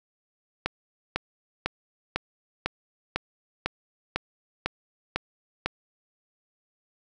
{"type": "click train", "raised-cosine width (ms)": 0.3, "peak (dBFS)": -9, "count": 11, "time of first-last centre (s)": [0.66, 5.66], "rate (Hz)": 2, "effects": []}